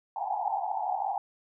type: band-pass noise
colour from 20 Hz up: pink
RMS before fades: -31 dBFS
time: 0.16-1.18 s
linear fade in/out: 2 ms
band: 730 to 890 Hz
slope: 96 dB/octave
effects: none